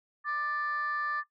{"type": "tone pair together", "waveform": "sine", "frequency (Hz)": [1185.7, 1760], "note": ["D6", "A6"], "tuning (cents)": [16, 0], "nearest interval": "perfect fifth", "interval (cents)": 684, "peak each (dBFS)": [-30, -32], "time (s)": [0.24, 1.24], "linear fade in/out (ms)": 50, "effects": ["noise-tail reverb RT60 0.1 s tail -17 dB re dry", "tanh soft clip ceiling -24 dBFS"]}